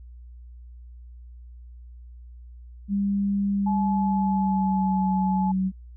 sine tone with pitch glide, 199.7 to 188.49 Hz, G3 to F#3, +32 to +32 cents, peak -21 dBFS, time 2.88-5.72 s, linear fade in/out 50 ms, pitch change -100 cents, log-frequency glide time 3.52-5.1 s
sine tone, 856 Hz, A5, 48 cents flat, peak -26 dBFS, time 3.66-5.52 s, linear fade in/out 10 ms
effects added 60 Hz sine -41 dBFS peak until 5.96 s

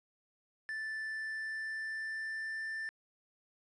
triangle tone with pitch glide, 1760 to 1777.4 Hz, A6 to A6, 0 to +17 cents, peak -35 dBFS, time 0.69-2.89 s, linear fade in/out 0 ms, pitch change +17 cents, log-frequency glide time 1.02-2.68 s, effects resampled to 22050 Hz + 12-bit

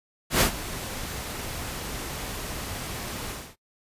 pink noise with ADSR envelope, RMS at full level -18 dBFS, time 0.3-3.56 s, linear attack 110 ms, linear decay 97 ms, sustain -16 dB, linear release 270 ms, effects noise-tail reverb RT60 0.1 s tail -20 dB re dry + resampled to 32000 Hz

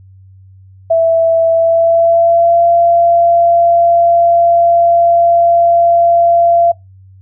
sine tone with pitch glide, 660 to 684.1 Hz, E5 to F5, +2 to -36 cents, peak -6 dBFS, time 0.9-6.72 s, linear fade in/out 10 ms, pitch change +62 cents, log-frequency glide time 1.51-2.65 s, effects noise-tail reverb RT60 0.2 s tail -23 dB re dry + added 95 Hz sine -37 dBFS peak until 7.21 s

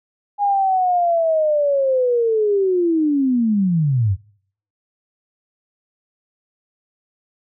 sine linear sweep, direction down, 823 to 87.31 Hz, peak -14 dBFS, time 0.38-4.17 s, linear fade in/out 50 ms, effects noise-tail reverb RT60 0.6 s tail -26 dB re dry

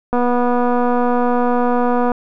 click train, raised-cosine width 1 ms, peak -5 dBFS, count 486, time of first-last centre 0.13-2.118 s, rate 244 Hz, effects none

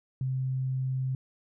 sine tone, 130.81 Hz, C3, in tune, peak -27 dBFS, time 0.21-1.15 s, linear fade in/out 2 ms, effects none

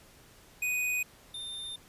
square tone pair in turn, 2489 / 3608 Hz, D#7 / A7, 0 / +43 cents, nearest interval tritone, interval 643 cents, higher second, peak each -29 / -38 dBFS, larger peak first, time 0.62-1.03 / 1.34-1.76 s, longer second, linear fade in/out 5 ms, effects pink hiss -57 dBFS RMS until 1.88 s + resampled to 32000 Hz

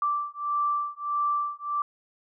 sine beating tone pair, 1170 / 1171.6 Hz, D6 / D6, -7 / -5 cents, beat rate 1.6 Hz, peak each -28 dBFS, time 0.02-1.82 s, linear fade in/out 2 ms, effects none

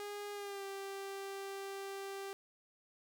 sawtooth tone with pitch glide, 410.3 to 392.5 Hz, G#4 to G4, -21 to +2 cents, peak -38 dBFS, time 0-2.33 s, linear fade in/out 0 ms, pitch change -77 cents, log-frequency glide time 0.33-0.64 s, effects none

